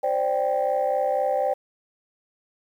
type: chord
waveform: sine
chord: C suspended second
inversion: none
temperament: equal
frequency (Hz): 523.3 / 587.3 / 784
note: C5 / D5 / G5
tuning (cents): 0 / 0 / 0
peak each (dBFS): -24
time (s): 0.03-1.54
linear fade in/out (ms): 10
effects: tanh soft clip ceiling -14 dBFS + 9-bit